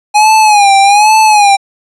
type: tone with vibrato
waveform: square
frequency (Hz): 829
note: G#5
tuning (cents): -3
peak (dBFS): -4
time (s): 0.14-1.57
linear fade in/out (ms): 20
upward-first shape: sine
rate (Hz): 1.2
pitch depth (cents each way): 94
effects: resampled to 24000 Hz